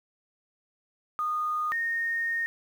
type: tone pair in turn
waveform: sine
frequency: 1229 / 1845.7 Hz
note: D#6 / A#6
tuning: -22 / -18 cents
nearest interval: perfect fifth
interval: 704 cents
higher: second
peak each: -26 / -26 dBFS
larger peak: neither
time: 1.19-1.72 / 1.72-2.46 s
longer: second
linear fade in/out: 0 ms
effects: 9-bit